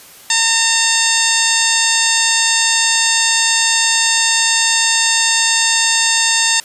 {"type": "harmonic tone with a mistuned harmonic", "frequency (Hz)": 909, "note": "A#5", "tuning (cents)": -44, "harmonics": [1, 2, 3, 4, 5, 6, 7, 8, 9], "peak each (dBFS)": [-23, -19, -21, -19, -21, -21, -21, -19, -21], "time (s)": [0.3, 6.6], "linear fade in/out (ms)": 2, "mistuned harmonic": 6, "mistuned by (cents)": -74, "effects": ["white hiss -40 dBFS RMS until 6.64 s", "resampled to 32000 Hz"]}